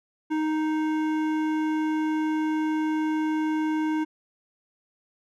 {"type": "tone with hard clipping", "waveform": "sine", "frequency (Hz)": 311.1, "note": "D#4", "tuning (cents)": 0, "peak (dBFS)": -25, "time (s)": [0.3, 4.05], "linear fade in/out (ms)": 20, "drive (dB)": 13, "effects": []}